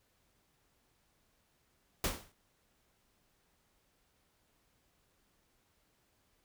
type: noise with exponential decay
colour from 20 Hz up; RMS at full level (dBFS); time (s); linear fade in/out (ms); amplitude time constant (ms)
pink; -29; 2.04-2.32; 2; 59
effects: pink hiss -74 dBFS RMS until 6.44 s